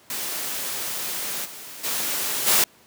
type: noise with level steps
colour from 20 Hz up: white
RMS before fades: -29 / -39 / -26 / -18 dBFS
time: 0.1-2.64 s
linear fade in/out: 2 ms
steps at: 1.44 / 1.83 / 2.46 s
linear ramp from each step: 20 ms
effects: pink hiss -54 dBFS RMS until 2.86 s + high-pass 150 Hz 12 dB/octave